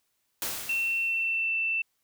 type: noise with exponential decay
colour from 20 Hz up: white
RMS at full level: -30 dBFS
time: 0.42-1.48 s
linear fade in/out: 1 ms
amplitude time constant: 230 ms
type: tone with pitch glide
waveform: sine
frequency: 2700 to 2669 Hz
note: E7 to E7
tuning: +41 to +21 cents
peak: -25 dBFS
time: 0.69-1.82 s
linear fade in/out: 5 ms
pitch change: -20 cents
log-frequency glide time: 1.04-1.56 s
effects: white hiss -75 dBFS RMS until 2.03 s